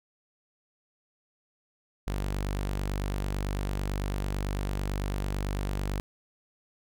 sawtooth tone, 49 Hz, G1, in tune, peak -25 dBFS, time 2.07-6 s, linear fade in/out 0 ms, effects none

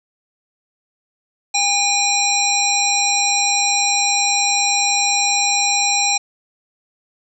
harmonic tone with a mistuned harmonic, 809 Hz, G#5, 46 cents flat, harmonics 1 / 3 / 5 / 7 / 9, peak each -21 / -21 / -21 / -21 / -21 dBFS, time 1.54-6.18 s, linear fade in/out 10 ms, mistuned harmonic 9, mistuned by +45 cents, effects none

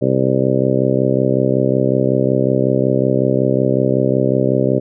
harmonic tone, 65.41 Hz, C2, in tune, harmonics 2 / 3 / 4 / 5 / 6 / 7 / 8 / 9, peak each -19 / -21 / -20 / -22 / -19 / -24 / -21 / -21 dBFS, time 0.01-4.8 s, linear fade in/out 20 ms, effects none

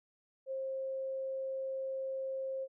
sine tone, 532 Hz, C5, 29 cents sharp, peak -35 dBFS, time 0.46-2.68 s, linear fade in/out 50 ms, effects none

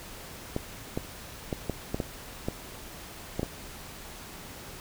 clicks, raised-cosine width 2 ms, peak -15 dBFS, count 9, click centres 0.564 / 0.975 / 1.528 / 1.697 / 1.945 / 2.002 / 2.485 / 3.395 / 3.431 s, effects pink hiss -44 dBFS RMS until 4.8 s

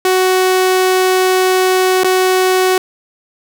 sawtooth tone with dropouts, 372 Hz, F#4, 9 cents sharp, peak -6 dBFS, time 0.05-2.78 s, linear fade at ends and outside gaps 2 ms, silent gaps 2.035-2.044 s, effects none

